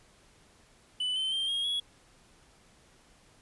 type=tone with pitch steps; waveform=triangle; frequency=2992 / 3078 / 3166 / 3257 / 3351 Hz; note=F#7 / G7 / G7 / G#7 / G#7; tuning=+19 / -32 / +17 / -34 / +15 cents; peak=-27 dBFS; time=1-1.8 s; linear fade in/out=5 ms; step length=160 ms; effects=pink hiss -61 dBFS RMS until 3.41 s + resampled to 24000 Hz